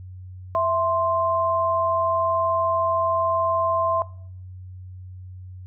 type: tone pair together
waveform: sine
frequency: 659.9 / 1046.5 Hz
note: E5 / C6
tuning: +2 / 0 cents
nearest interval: minor sixth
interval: 798 cents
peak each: -21 dBFS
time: 0.55-4.02 s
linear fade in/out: 0 ms
effects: noise-tail reverb RT60 0.6 s tail -21 dB re dry + added 92 Hz sine -36 dBFS peak until 5.66 s